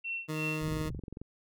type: tone with tremolo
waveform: sine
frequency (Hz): 2711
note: E7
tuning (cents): +48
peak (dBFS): -32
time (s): 0.04-0.64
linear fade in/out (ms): 10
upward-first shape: sine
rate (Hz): 2.9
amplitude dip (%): 100
type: tone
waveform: 20% pulse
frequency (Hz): 155.56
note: D#3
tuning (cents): 0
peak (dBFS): -28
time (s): 0.28-0.9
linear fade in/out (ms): 20
type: low-pass noise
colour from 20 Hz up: white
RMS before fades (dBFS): -40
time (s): 0.61-1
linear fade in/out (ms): 10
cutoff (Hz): 170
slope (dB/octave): 96
type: click train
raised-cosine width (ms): 3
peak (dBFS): -29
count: 13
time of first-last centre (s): 0.68-1.216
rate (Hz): 22.4
effects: none